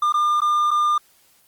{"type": "tone with dropouts", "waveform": "triangle", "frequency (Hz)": 1203, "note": "D6", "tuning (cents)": 41, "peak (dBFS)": -14, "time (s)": [0.02, 0.98], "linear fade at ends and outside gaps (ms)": 5, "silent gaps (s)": [[0.124, 0.14], [0.405, 0.417], [0.708, 0.712]], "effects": ["white hiss -57 dBFS RMS until 1.47 s", "Opus 24 kbps"]}